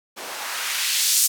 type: noise with band-pass filter sweep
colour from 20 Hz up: blue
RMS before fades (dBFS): -23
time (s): 0.16-1.28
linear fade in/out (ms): 20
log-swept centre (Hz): 440 to 7600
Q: 1
effects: none